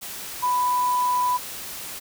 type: tone in noise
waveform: sine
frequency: 992 Hz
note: B5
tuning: 7 cents sharp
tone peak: -19 dBFS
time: 0.42-1.38 s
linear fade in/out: 20 ms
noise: white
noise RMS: -35 dBFS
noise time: 0.01-2 s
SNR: +13 dB
effects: none